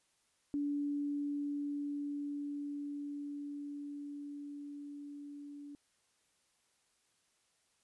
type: tone with level ramp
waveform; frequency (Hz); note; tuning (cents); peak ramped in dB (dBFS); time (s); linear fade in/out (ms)
sine; 288.2; D4; -33; -32 to -46; 0.54-5.75; 0
effects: white hiss -75 dBFS RMS until 7.83 s + resampled to 24000 Hz